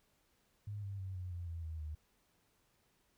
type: tone with pitch steps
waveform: sine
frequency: 103.3 / 98.98 / 94.84 / 90.87 / 87.07 / 83.42 / 79.93 / 76.59 Hz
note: G#2 / G2 / F#2 / F#2 / F2 / E2 / D#2 / D#2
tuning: -9 / +17 / +43 / -31 / -5 / +21 / +47 / -27 cents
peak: -40 dBFS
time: 0.67-1.95 s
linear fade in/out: 5 ms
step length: 160 ms
effects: pink hiss -75 dBFS RMS until 3.17 s